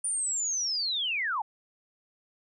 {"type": "linear sweep", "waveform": "sine", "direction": "down", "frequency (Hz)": [9420, 784], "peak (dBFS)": -27, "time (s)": [0.04, 1.42], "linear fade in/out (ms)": 5, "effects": []}